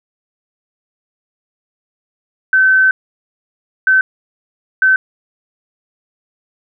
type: tone bursts at uneven times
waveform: sine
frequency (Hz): 1532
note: G6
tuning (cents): -40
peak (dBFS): -7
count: 3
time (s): 2.53-2.91 / 3.87-4.01 / 4.82-4.96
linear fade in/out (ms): 2
effects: none